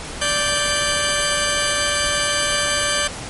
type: tone pair together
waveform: 10% pulse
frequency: 585 / 1561.8 Hz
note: D5 / G6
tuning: -7 / -7 cents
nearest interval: octave + perfect fourth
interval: 1700 cents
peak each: -12 dBFS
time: 0.21-3.08 s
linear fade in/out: 10 ms
effects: pink hiss -31 dBFS RMS until 3.29 s + MP3 48 kbps